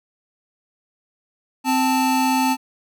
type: tone pair together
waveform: square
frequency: 260.9 / 880 Hz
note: C4 / A5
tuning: -5 / 0 cents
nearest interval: octave + major sixth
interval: 2105 cents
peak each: -20 / -20 dBFS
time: 1.64-2.57 s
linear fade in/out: 50 ms
effects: none